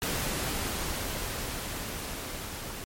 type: noise with level ramp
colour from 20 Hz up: pink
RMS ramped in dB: -30 to -39 dBFS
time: 0.02-2.84 s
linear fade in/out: 0 ms
effects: MP3 64 kbps